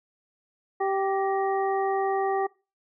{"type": "harmonic tone with a mistuned harmonic", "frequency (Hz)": 389.4, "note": "G4", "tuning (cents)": -12, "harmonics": [1, 2, 3, 5], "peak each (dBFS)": [-26, -26, -34, -38], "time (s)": [0.8, 2.47], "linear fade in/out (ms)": 10, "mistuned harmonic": 5, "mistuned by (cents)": -56, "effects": ["noise-tail reverb RT60 0.3 s tail -22 dB re dry"]}